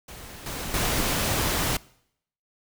pink noise with level steps, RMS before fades -42 / -33 / -25 dBFS, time 0.08-1.77 s, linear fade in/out 5 ms, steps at 0.46 / 0.74 s, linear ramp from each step 2 ms, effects noise-tail reverb RT60 0.7 s tail -22 dB re dry

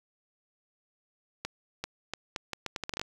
accelerating click train, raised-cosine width 0.2 ms, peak -16 dBFS, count 13, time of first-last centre 1.45-3.015 s, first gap 390 ms, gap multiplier 0.76, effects 7-bit

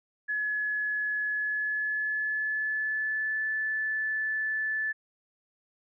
sine tone with pitch glide, 1700 to 1743.8 Hz, G#6 to A6, +40 to -16 cents, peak -27 dBFS, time 0.28-4.93 s, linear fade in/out 20 ms, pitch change +44 cents, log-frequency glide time 1.25-3.44 s, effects none

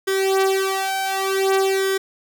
sawtooth tone with flanger, 385.7 Hz, G4, 28 cents flat, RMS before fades -20 dBFS, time 0.07-1.98 s, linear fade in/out 10 ms, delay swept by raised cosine 2 to 3.9 ms, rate 0.55 Hz, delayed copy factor +0.9, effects none

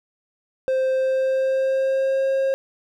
triangle tone with pitch glide, 523.3 to 537.4 Hz, C5 to C5, 0 to +46 cents, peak -16 dBFS, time 0.68-2.54 s, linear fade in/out 0 ms, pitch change +46 cents, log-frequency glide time 0.91-2.26 s, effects none

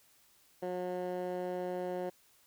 15% pulse tone with band-pass filter, 180.7 Hz, F#3, 41 cents flat, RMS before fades -37 dBFS, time 0.62-2.1 s, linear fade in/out 10 ms, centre 500 Hz, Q 1.1, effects white hiss -66 dBFS RMS until 2.46 s

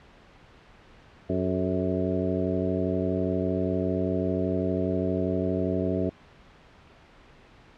harmonic tone with a mistuned harmonic, 92.5 Hz, F#2, in tune, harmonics 1 / 2 / 3 / 4 / 5 / 6 / 7, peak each -32 / -30 / -30 / -31 / -33 / -36 / -33 dBFS, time 1.29-6.1 s, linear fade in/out 10 ms, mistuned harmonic 5, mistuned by -78 cents, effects pink hiss -53 dBFS RMS until 7.77 s + low-pass 3000 Hz 12 dB/octave

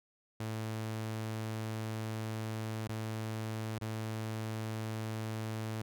sawtooth tone with dropouts, 110 Hz, A2, in tune, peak -32 dBFS, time 0.4-5.82 s, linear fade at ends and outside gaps 5 ms, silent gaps 2.876-2.892 / 3.786-3.812 s, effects none

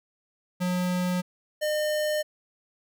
square tone pair in turn, 180.4 / 606.8 Hz, F#3 / D#5, -44 / -44 cents, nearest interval octave + major sixth, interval 2100 cents, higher second, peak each -25 dBFS, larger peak neither, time 0.6-1.22 / 1.61-2.23 s, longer neither, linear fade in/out 20 ms, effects none

